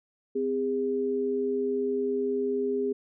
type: tone pair together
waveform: sine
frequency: 257.3 / 407.8 Hz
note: C4 / G#4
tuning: -29 / -32 cents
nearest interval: minor sixth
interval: 797 cents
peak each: -31 / -26 dBFS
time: 0.35-2.93 s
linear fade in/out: 10 ms
effects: none

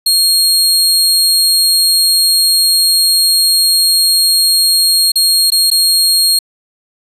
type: tone with dropouts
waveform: sawtooth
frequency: 4257 Hz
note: C8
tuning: 29 cents sharp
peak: -5 dBFS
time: 0.06-6.39 s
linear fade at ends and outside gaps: 5 ms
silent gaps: 5.119-5.156 / 5.504-5.519 / 5.703-5.713 s
effects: resampled to 32000 Hz + 7-bit

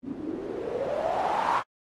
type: noise with low-pass filter sweep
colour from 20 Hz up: blue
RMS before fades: -29 dBFS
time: 0.02-1.63 s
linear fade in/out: 50 ms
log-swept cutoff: 250 to 1100 Hz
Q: 7.5
effects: AAC 32 kbps

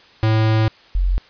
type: tone pair in turn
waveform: square / sine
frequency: 110 / 45.04 Hz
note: A2 / F#1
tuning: 0 / -46 cents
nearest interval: octave + minor third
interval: 1546 cents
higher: first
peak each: -14 / -14 dBFS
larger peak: neither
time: 0.23-0.68 / 0.95-1.18 s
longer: first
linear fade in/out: 0 ms
effects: white hiss -48 dBFS RMS until 1.29 s + resampled to 11025 Hz

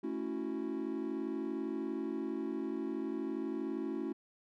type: chord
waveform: triangle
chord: F# minor seventh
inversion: first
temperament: equal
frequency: 220 / 277.2 / 329.6 / 370 Hz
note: A3 / C#4 / E4 / F#4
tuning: 0 / 0 / 0 / 0 cents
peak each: -40 / -37 / -37 / -39 dBFS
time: 0.03-4.13 s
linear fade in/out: 10 ms
effects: tanh soft clip ceiling -25 dBFS

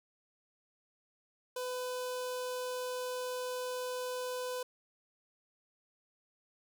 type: tone with notch filter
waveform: sawtooth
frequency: 502 Hz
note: B4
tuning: 28 cents sharp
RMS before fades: -38 dBFS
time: 1.56-4.63 s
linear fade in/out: 5 ms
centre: 2000 Hz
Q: 1.6
effects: none

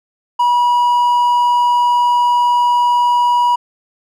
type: tone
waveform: triangle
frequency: 969 Hz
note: B5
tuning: 33 cents flat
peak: -8 dBFS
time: 0.39-3.56 s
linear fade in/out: 10 ms
effects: none

